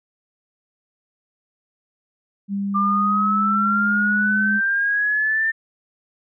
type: tone with pitch glide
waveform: sine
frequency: 199.2 to 206.9 Hz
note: G3 to G#3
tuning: +28 to -6 cents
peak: -21 dBFS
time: 2.48-4.61 s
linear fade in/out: 50 ms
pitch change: +66 cents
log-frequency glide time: 2.78-3.75 s
type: exponential sweep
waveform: sine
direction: up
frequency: 1186 to 1800 Hz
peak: -17 dBFS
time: 2.74-5.52 s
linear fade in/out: 20 ms
effects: none